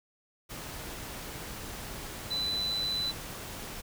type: tone in noise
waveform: sine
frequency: 3997 Hz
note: B7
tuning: 20 cents sharp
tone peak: -29 dBFS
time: 2.3-3.12 s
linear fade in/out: 20 ms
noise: pink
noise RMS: -41 dBFS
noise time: 0.49-3.82 s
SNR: +9 dB
effects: none